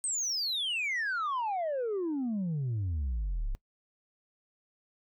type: exponential sweep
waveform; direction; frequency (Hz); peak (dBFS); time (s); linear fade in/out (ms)
sine; down; 8560 to 30.87; -27; 0.04-3.55; 0
effects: noise-tail reverb RT60 0.1 s tail -23 dB re dry + tanh soft clip ceiling -28 dBFS